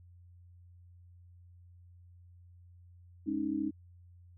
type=chord; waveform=sine; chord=Ab suspended fourth; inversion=none; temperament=equal; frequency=207.7 / 277.2 / 311.1 Hz; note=Ab3 / Db4 / Eb4; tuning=0 / 0 / 0 cents; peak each=-39 / -35 / -33 dBFS; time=3.26-3.71 s; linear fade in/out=20 ms; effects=added 88 Hz sine -54 dBFS peak until 4.37 s